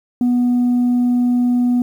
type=tone; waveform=sine; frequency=245.1 Hz; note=B3; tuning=13 cents flat; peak=-10 dBFS; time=0.21-1.82 s; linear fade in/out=2 ms; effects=tanh soft clip ceiling -11 dBFS + 8-bit